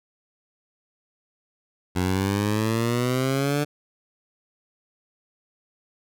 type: exponential sweep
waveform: 15% pulse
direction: up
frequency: 89.3 to 148.5 Hz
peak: -15 dBFS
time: 1.95-3.65 s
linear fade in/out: 20 ms
effects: none